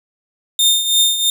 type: tone with tremolo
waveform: sawtooth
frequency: 3635 Hz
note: A#7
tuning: 44 cents flat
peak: -6 dBFS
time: 0.59-1.3 s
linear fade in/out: 2 ms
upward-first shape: triangle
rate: 3 Hz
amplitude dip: 70%
effects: none